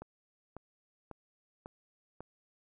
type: click train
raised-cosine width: 1 ms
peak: -30 dBFS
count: 5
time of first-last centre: 0.02-2.206 s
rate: 1.83 Hz
effects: none